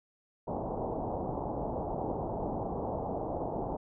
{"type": "low-pass noise", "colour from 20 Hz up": "white", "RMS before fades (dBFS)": -35, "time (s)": [0.47, 3.77], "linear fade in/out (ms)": 10, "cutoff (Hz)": 880, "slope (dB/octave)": 48, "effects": []}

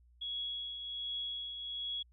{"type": "tone with tremolo", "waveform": "sine", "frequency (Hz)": 3341, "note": "G#7", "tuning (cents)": 10, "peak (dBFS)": -35, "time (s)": [0.21, 2.03], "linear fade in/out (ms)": 10, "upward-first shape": "triangle", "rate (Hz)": 1.3, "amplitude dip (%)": 50, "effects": ["added 60 Hz sine -61 dBFS peak until 2.12 s"]}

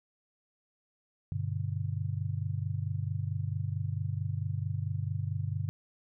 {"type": "chord", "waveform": "sine", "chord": "G major", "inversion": "none", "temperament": "just", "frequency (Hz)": [98, 122.5, 147], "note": ["G2", "B2", "D3"], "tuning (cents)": [0, -14, 2], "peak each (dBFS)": [-33, -36, -36], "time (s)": [1.32, 5.69], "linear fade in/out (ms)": 0, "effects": []}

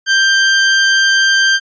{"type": "tone", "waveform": "sawtooth", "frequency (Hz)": 1576, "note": "G6", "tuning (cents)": 9, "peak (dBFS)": -5, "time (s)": [0.06, 1.6], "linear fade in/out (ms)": 50, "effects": ["resampled to 16000 Hz"]}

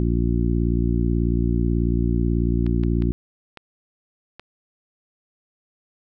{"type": "harmonic tone", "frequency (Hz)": 58.27, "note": "A#1", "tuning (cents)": 0, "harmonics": [1, 2, 3, 4, 5, 6], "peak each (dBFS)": [-21, -24, -26, -27, -28, -29], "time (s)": [0, 3.12], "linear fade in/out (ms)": 0}
{"type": "clicks", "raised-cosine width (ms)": 0.3, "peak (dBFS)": -22, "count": 5, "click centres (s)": [2.665, 2.836, 3.022, 3.573, 4.396]}
{"effects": []}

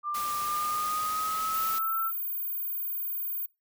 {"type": "tone with pitch glide", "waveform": "sine", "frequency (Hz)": [1190, 1335.7], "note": ["D6", "E6"], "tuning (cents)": [22, 22], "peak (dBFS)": -28, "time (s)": [0.03, 2.12], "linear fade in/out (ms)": 50, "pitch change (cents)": 200, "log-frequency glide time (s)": [0.4, 1.99]}
{"type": "noise", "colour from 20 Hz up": "white", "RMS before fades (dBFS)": -38, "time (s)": [0.14, 1.79], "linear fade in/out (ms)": 10}
{"type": "tone", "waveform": "sine", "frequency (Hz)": 15320, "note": "A#9", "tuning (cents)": 46, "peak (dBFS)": -29, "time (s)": [1.54, 3.46], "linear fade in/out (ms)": 5}
{"effects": ["noise-tail reverb RT60 0.2 s tail -20 dB re dry"]}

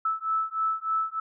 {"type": "beating tone pair", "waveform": "sine", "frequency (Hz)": [1309, 1312.3], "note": ["E6", "E6"], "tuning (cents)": [-13, -8], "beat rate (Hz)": 3.3, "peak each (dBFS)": [-28, -28], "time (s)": [0.05, 1.2], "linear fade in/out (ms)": 5, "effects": []}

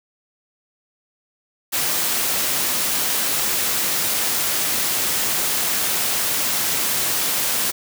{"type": "high-pass noise", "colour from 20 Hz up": "white", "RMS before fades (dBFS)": -21, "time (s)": [1.72, 7.72], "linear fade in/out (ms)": 20, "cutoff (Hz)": 100, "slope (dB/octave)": 12, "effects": []}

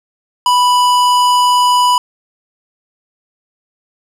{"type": "tone with hard clipping", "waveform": "sine", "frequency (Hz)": 987.8, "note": "B5", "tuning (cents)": 0, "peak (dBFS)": -10, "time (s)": [0.46, 1.98], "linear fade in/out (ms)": 2, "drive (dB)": 16, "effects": []}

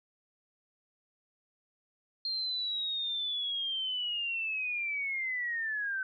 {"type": "linear sweep", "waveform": "sine", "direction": "down", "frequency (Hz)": [4214, 1518], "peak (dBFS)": -31, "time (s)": [2.25, 6.03], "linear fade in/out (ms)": 2, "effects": []}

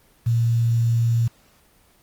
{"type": "tone with quantisation", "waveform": "sine", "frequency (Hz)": 116.54, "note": "A#2", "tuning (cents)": 0, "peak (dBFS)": -16, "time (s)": [0.26, 1.28], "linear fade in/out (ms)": 10, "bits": 7, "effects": ["pink hiss -57 dBFS RMS until 2.02 s", "Opus 24 kbps"]}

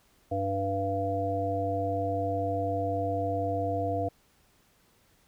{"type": "harmonic tone", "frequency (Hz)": 98, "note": "G2", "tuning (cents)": 0, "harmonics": [1, 3, 5, 7], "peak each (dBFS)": [-33, -35, -33, -30], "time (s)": [0.31, 4.09], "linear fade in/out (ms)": 10, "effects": ["pink hiss -65 dBFS RMS until 5.27 s"]}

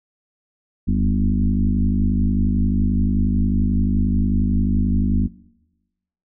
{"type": "tone with frequency modulation", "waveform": "sine", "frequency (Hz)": 130.81, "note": "C3", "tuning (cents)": 0, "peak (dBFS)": -15, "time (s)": [0.87, 5.28], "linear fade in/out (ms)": 20, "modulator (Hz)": 51.3, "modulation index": 2.4, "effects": ["noise-tail reverb RT60 1.0 s tail -21 dB re dry"]}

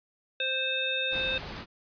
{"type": "harmonic tone", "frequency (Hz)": 523.3, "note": "C5", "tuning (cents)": 0, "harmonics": [1, 3, 5, 7], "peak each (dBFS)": [-35, -35, -31, -31], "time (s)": [0.4, 1.38], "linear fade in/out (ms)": 2}
{"type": "noise", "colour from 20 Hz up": "pink", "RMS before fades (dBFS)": -39, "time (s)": [1.1, 1.66], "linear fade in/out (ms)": 50}
{"effects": ["resampled to 11025 Hz"]}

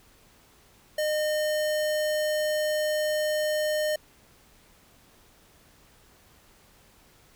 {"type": "tone", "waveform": "square", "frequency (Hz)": 610, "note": "D#5", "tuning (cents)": -34, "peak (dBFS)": -25, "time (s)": [0.98, 3.96], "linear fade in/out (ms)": 5, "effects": ["pink hiss -58 dBFS RMS until 7.35 s"]}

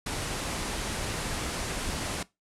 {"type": "low-pass noise", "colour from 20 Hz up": "pink", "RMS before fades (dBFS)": -33, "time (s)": [0.06, 2.23], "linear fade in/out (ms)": 5, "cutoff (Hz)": 11000, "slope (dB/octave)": 48, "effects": ["noise-tail reverb RT60 0.2 s tail -20 dB re dry"]}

